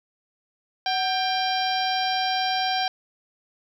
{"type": "harmonic tone with a mistuned harmonic", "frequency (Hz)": 793, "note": "G5", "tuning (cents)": 20, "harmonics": [1, 2, 3, 4, 5, 6, 7], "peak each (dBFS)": [-24, -31, -34, -31, -33, -33, -34], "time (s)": [0.86, 2.88], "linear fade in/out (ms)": 2, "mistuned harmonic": 1, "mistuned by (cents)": -93, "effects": ["9-bit"]}